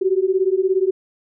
sine beating tone pair, 370 / 387 Hz, F#4 / G4, 0 / -22 cents, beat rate 17 Hz, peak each -18 dBFS, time 0.01-0.91 s, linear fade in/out 10 ms, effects none

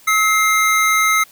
square tone pair together, 1290.2 / 2100 Hz, E6 / C7, -38 / +6 cents, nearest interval minor sixth, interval 844 cents, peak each -16 dBFS, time 0.07-1.24 s, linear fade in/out 10 ms, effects white hiss -47 dBFS RMS until 1.31 s

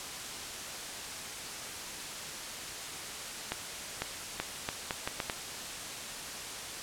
accelerating click train, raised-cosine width 0.3 ms, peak -15 dBFS, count 8, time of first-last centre 3.52-5.298 s, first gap 500 ms, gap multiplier 0.76, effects white hiss -40 dBFS RMS until 6.82 s + low-pass 9000 Hz 12 dB/octave

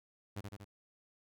sawtooth tone with echo, 101.2 Hz, G#2, 44 cents flat, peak -35 dBFS, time 0.36-0.41 s, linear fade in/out 10 ms, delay 79 ms, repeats 3, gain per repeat -3 dB, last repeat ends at 0.647 s, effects none

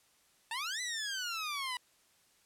15% pulse exponential two-way sweep, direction up then down, 875 to 2021 to 973 Hz, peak -29 dBFS, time 0.51-1.77 s, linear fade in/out 2 ms, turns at 0.81 s, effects white hiss -68 dBFS RMS until 2.45 s + low-pass 11000 Hz 12 dB/octave

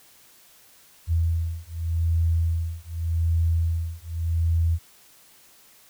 sine beating tone pair, 82.5 / 83.35 Hz, E2 / E2, +2 / +20 cents, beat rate 0.85 Hz, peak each -24 dBFS, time 1.07-4.79 s, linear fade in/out 50 ms, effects white hiss -54 dBFS RMS until 5.89 s

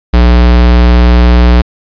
square tone with vibrato, 60.2 Hz, B1, 44 cents flat, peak -3 dBFS, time 0.13-1.62 s, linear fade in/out 10 ms, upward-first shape sine, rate 20 Hz, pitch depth 38 cents each way, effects resampled to 11025 Hz + 7-bit

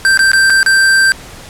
square tone with dropouts, 1568 Hz, G6, in tune, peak -7 dBFS, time 0.05-1.12 s, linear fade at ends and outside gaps 0 ms, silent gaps 0.174-0.192 / 0.317-0.333 / 0.499-0.503 / 0.63-0.662 s, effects pink hiss -33 dBFS RMS until 1.49 s + low-pass 11000 Hz 12 dB/octave

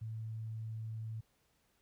sine tone, 111 Hz, A2, 16 cents sharp, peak -39 dBFS, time 0.01-1.21 s, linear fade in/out 10 ms, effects pink hiss -75 dBFS RMS until 1.81 s

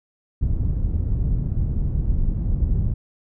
pink low-pass noise, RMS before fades -21 dBFS, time 0.41-2.94 s, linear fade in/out 10 ms, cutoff 120 Hz, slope 12 dB/octave, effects none

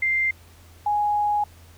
sine tone pair in turn, 2093 / 830.6 Hz, C7 / G#5, 0 / 0 cents, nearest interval octave + major third, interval 1600 cents, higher first, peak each -19 dBFS, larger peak neither, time 0.02-0.31 / 0.86-1.44 s, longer second, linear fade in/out 5 ms, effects added 84 Hz sine -48 dBFS peak until 1.77 s + pink hiss -53 dBFS RMS until 1.77 s

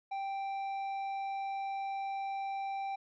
sine tone with tanh clipping, 784 Hz, G5, in tune, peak -36 dBFS, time 0.11-2.96 s, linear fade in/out 10 ms, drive 8 dB, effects none

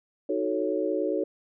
sine chord, D# half-diminished seventh, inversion none, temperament equal with one note detuned, 312.4 / 370 / 440 / 554.4 Hz, D#4 / F#4 / A4 / C#5, +7 / 0 / 0 / 0 cents, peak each -30 dBFS, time 0.29-1.24 s, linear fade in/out 5 ms, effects none

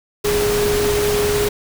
sine tone in noise, 414.4 Hz, G#4, 4 cents flat, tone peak -16 dBFS, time 0.24-1.49 s, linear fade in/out 10 ms, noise pink, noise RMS -22 dBFS, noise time 0.24-1.49 s, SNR +3 dB, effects none

